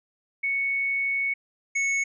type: tone pair in turn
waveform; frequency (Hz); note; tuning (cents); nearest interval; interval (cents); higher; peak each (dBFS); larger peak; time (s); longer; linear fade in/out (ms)
sine / square; 2217 / 2207; C#7 / C#7; 0 / -8; unison; 8; first; -23; neither; 0.43-1.34 / 1.75-2.04; first; 10
effects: resampled to 16000 Hz